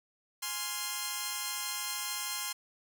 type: chord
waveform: 5% pulse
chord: F minor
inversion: first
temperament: equal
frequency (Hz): 830.6 / 1046.5 / 1396.9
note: Ab5 / C6 / F6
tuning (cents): 0 / 0 / 0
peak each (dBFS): -29 / -24 / -29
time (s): 0.42-2.53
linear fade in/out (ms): 10
effects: none